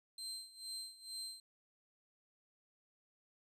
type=tone with tremolo; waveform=30% pulse; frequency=4132 Hz; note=C8; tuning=22 cents flat; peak=-39 dBFS; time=0.18-1.4 s; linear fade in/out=2 ms; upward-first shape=sine; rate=2.2 Hz; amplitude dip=85%; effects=resampled to 32000 Hz